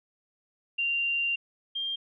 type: tone pair in turn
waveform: sine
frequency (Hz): 2776 / 3195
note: F7 / G7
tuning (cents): -11 / +32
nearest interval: major second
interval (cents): 243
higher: second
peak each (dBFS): -25 / -29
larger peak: first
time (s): 0.78-1.36 / 1.75-1.96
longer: first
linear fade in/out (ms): 10
effects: none